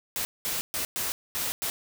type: noise bursts at uneven times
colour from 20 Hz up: white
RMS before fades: -30 dBFS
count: 6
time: 0.16-0.25 / 0.45-0.61 / 0.74-0.85 / 0.96-1.12 / 1.35-1.52 / 1.62-1.7 s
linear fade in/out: 0 ms
effects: none